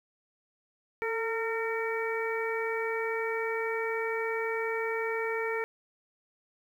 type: harmonic tone with a mistuned harmonic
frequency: 456.4 Hz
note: A#4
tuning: 37 cents flat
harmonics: 1 / 2 / 3 / 4 / 5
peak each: -31 / -38 / -39 / -37 / -37 dBFS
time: 1.02-5.64 s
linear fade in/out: 0 ms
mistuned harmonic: 1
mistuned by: -33 cents
effects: 10-bit